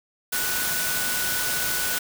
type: tone in noise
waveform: sine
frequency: 1480 Hz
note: F#6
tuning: in tune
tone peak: -30 dBFS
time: 0.32-1.99 s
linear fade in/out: 10 ms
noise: white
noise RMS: -26 dBFS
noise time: 0.32-1.99 s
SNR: -7 dB
effects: none